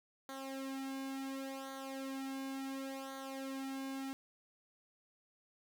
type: tone with flanger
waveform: sawtooth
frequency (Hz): 269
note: C4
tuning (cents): +48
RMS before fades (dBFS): -43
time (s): 0.29-4.13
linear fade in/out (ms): 0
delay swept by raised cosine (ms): 0.38 to 2.18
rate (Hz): 0.7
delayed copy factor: -0.8
effects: none